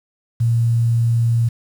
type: tone with quantisation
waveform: sine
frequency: 116.54 Hz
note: A#2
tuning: in tune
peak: -13 dBFS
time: 0.4-1.49 s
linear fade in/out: 10 ms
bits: 7
effects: none